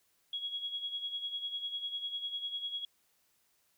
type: tone with tremolo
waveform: sine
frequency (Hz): 3322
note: G#7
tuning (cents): 0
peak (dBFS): -33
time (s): 0.33-2.85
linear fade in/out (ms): 2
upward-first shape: sine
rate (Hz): 10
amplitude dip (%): 65
effects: white hiss -73 dBFS RMS until 3.77 s